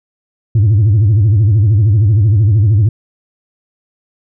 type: tone with vibrato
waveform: sine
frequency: 105 Hz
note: G#2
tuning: 19 cents sharp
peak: -4 dBFS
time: 0.55-2.89 s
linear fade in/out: 5 ms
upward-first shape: sine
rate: 13 Hz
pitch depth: 170 cents each way
effects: tanh soft clip ceiling -5 dBFS